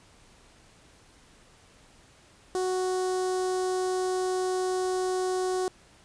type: tone with notch filter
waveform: sawtooth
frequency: 370 Hz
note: F#4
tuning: in tune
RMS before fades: -28 dBFS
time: 2.55-5.68 s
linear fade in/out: 0 ms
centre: 2400 Hz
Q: 0.51
effects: pink hiss -57 dBFS RMS until 6.04 s + resampled to 22050 Hz